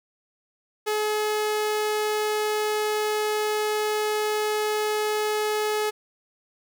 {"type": "tone", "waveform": "sawtooth", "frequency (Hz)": 425.3, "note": "G#4", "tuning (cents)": 41, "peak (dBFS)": -19, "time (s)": [0.86, 5.91], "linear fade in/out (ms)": 20, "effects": []}